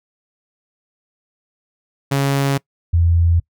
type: tone pair in turn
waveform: sawtooth / sine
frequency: 138.59 / 84.66 Hz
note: C#3 / E2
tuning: 0 / +47 cents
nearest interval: major sixth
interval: 853 cents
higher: first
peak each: -11 dBFS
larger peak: neither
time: 2.11-2.58 / 2.93-3.4 s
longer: neither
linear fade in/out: 10 ms
effects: noise-tail reverb RT60 0.1 s tail -23 dB re dry